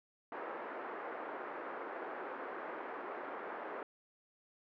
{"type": "band-pass noise", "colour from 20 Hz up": "pink", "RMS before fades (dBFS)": -44, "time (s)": [0.32, 3.83], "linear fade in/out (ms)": 2, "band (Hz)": [350, 1700], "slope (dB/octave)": 24, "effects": []}